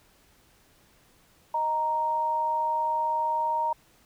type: tone pair together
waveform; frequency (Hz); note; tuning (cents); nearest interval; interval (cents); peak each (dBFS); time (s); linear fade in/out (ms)
sine; 622.2 / 932.3; D#5 / A#5; 0 / 0; perfect fifth; 700; -34 / -24; 1.54-3.73; 5
effects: pink hiss -61 dBFS RMS until 4.05 s